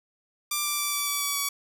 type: tone with pitch steps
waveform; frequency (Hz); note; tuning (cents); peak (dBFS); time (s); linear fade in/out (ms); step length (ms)
5% pulse; 1182 / 1173.8 / 1165.7 / 1157.7 / 1149.7 / 1141.7 / 1133.9; D6 / D6 / D6 / D6 / D6 / D6 / C#6; +11 / -1 / -13 / -25 / -37 / -49 / +39; -14; 0.51-1.49; 5; 140
effects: none